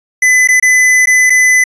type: tone with dropouts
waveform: square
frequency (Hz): 2010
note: B6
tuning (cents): +30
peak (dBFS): -6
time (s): 0.22-1.64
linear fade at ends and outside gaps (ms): 5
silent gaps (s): 0.475-0.486 / 0.599-0.625 / 1.058-1.071 / 1.298-1.302
effects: resampled to 22050 Hz